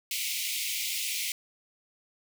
pink high-pass noise, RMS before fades -32 dBFS, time 0.11-1.32 s, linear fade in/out 2 ms, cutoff 2100 Hz, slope 96 dB/octave, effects none

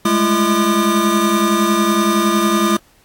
square tone cluster, 204.1 / 214.9 / 340.2 / 1208 Hz, G#3 / A3 / F4 / D6, -30 / -41 / -45 / +48 cents, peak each -21 / -19 / -18 / -19 dBFS, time 0.05-2.77 s, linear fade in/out 5 ms, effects pink hiss -53 dBFS RMS until 3.04 s + AAC 64 kbps

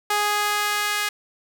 sawtooth tone with high-pass filter sweep, 415.3 Hz, G#4, in tune, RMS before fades -23 dBFS, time 0.1-1.09 s, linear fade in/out 5 ms, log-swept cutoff 870 to 1700 Hz, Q 1.2, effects none

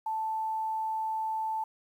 sine tone, 880 Hz, A5, in tune, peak -29 dBFS, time 0.06-1.64 s, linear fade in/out 5 ms, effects 10-bit

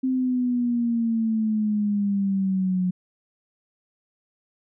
sine exponential sweep, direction down, 261.6 to 180.9 Hz, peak -20 dBFS, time 0.03-2.91 s, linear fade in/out 10 ms, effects none

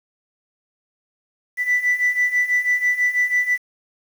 sine beating tone pair, 1975.5 / 1981.6 Hz, B6 / B6, 0 / +5 cents, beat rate 6.1 Hz, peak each -20 / -17 dBFS, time 1.57-3.58 s, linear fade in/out 50 ms, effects tanh soft clip ceiling -12 dBFS + 7-bit

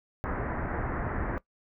pink low-pass noise, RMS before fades -32 dBFS, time 0.24-1.38 s, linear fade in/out 0 ms, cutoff 1900 Hz, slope 48 dB/octave, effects noise-tail reverb RT60 0.1 s tail -19 dB re dry

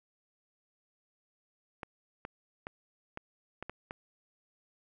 clicks, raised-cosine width 0.5 ms, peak -24 dBFS, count 7, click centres 1.832 / 2.251 / 2.669 / 3.174 / 3.626 / 3.696 / 3.909 s, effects none

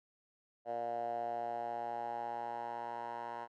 10% pulse tone with band-pass filter sweep, 118 Hz, A#2, 22 cents sharp, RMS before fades -40 dBFS, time 0.65-3.48 s, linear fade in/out 50 ms, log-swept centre 660 to 1000 Hz, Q 6.1, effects none

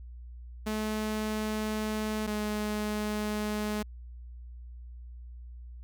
sawtooth tone pair in turn, 215.3 / 211.1 Hz, A3 / G#3, -37 / +29 cents, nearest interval unison, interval 34 cents, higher first, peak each -26 dBFS, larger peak neither, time 0.66-2.27 / 2.27-3.83 s, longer first, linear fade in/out 10 ms, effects added 60 Hz sine -42 dBFS peak until 5.83 s

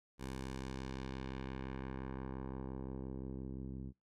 10% pulse tone with low-pass filter sweep, 65.8 Hz, C2, 10 cents sharp, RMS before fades -44 dBFS, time 0.18-3.93 s, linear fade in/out 50 ms, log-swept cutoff 12000 to 220 Hz, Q 0.91, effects noise-tail reverb RT60 0.2 s tail -24 dB re dry

